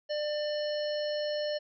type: harmonic tone with a mistuned harmonic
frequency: 596 Hz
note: D5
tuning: 25 cents sharp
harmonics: 1 / 3 / 5 / 7 / 9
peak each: -30 / -43 / -43 / -42 / -44 dBFS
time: 0.09-1.59 s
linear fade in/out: 20 ms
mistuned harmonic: 7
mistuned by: +46 cents
effects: none